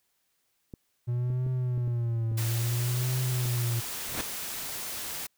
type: clicks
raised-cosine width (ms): 3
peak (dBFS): -28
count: 7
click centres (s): 0.738 / 1.302 / 1.465 / 1.778 / 1.877 / 2.317 / 3.456
type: tone with vibrato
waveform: triangle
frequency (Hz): 120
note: B2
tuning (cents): -49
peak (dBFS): -24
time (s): 1.07-3.81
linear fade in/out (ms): 20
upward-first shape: triangle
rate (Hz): 0.59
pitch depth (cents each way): 120
type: noise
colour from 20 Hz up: white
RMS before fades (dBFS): -36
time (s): 2.37-5.27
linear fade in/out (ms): 10
type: noise with exponential growth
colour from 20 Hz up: pink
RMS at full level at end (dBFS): -29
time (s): 3.97-4.21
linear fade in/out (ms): 0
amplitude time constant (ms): 52
effects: white hiss -74 dBFS RMS until 5.37 s